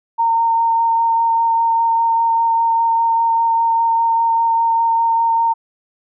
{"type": "tone with vibrato", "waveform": "sine", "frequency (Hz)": 917, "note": "A#5", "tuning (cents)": -29, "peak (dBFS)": -12, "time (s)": [0.18, 5.54], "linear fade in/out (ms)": 20, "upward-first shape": "sine", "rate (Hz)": 5, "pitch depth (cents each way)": 10, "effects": []}